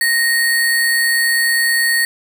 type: tone with sample-and-hold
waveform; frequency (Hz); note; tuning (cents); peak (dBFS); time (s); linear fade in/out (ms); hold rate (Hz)
sine; 1864.7; A#6; 0; -12; 0.01-2.05; 2; 6300
effects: none